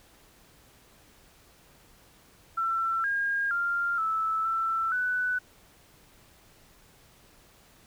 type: tone with pitch steps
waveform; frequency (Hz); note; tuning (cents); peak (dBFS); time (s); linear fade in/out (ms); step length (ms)
sine; 1343 / 1621 / 1394 / 1312 / 1334 / 1492; E6 / G#6 / F6 / E6 / E6 / F#6; +32 / -42 / -4 / -9 / +20 / +14; -25; 2.57-5.39; 10; 470
effects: pink hiss -58 dBFS RMS until 7.86 s